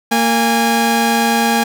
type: tone pair together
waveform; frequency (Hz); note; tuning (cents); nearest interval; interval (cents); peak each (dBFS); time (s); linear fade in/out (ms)
sawtooth; 230.1 / 820; A#3 / G#5; -22 / -22; octave + minor seventh; 2200; -11; 0.11-1.64; 10
effects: none